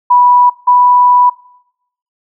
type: tone pair in turn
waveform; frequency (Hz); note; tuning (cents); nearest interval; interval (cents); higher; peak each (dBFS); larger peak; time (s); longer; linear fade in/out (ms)
sine; 982 / 985.8; B5 / B5; -10 / -3; unison; 7; second; -4; neither; 0.1-0.5 / 0.67-1.3; second; 10
effects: noise-tail reverb RT60 0.8 s tail -21 dB re dry